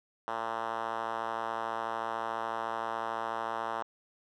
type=tone with band-pass filter; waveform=5% pulse; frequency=113.8 Hz; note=A#2; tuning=41 cents flat; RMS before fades=-35 dBFS; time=0.28-3.83 s; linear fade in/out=0 ms; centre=960 Hz; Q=1.4; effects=none